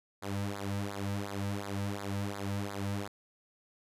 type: tone with flanger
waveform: sawtooth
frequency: 100 Hz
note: G2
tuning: 35 cents sharp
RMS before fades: -36 dBFS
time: 0.22-3.08 s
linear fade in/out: 10 ms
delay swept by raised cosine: 0.34 to 2.84 ms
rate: 2.8 Hz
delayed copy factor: -0.85
effects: resampled to 32000 Hz